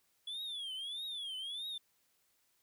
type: tone with vibrato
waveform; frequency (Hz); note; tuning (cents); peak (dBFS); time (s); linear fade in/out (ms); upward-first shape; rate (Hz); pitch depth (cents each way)
triangle; 3387; G#7; +33; -38; 0.27-1.78; 5; triangle; 1.6; 210
effects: white hiss -75 dBFS RMS until 2.62 s